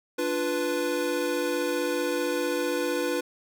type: chord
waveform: square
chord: B diminished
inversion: first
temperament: equal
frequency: 293.7 / 349.2 / 493.9 Hz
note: D4 / F4 / B4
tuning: 0 / 0 / 0 cents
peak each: -32 / -31 / -29 dBFS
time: 0.18-3.21 s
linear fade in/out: 10 ms
effects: none